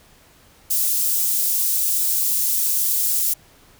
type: high-pass noise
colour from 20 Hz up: white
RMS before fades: -20 dBFS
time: 0.7-3.34 s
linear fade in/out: 10 ms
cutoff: 7800 Hz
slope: 12 dB/octave
effects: pink hiss -52 dBFS RMS until 3.79 s